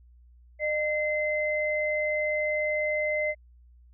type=tone pair together; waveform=sine; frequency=607 / 2063 Hz; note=D#5 / C7; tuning=-43 / -25 cents; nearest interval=octave + major sixth; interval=2118 cents; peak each=-27 / -28 dBFS; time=0.59-3.35 s; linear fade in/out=50 ms; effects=added 60 Hz sine -52 dBFS peak until 3.93 s